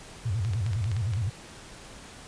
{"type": "tone with vibrato", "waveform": "sine", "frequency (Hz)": 103.83, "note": "G#2", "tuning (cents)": 0, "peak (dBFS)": -25, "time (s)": [0.25, 1.3], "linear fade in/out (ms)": 10, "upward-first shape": "square", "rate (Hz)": 9.8, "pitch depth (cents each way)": 200}
{"type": "clicks", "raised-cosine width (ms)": 0.2, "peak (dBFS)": -23, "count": 8, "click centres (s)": [0.449, 0.535, 0.664, 0.733, 0.842, 0.916, 0.966, 1.136]}
{"effects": ["pink hiss -46 dBFS RMS until 2.27 s", "resampled to 22050 Hz"]}